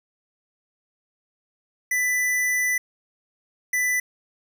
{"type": "tone bursts at uneven times", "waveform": "square", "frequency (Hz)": 1990, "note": "B6", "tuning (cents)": 13, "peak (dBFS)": -21, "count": 2, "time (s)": [[1.91, 2.78], [3.73, 4]], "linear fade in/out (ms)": 5, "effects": []}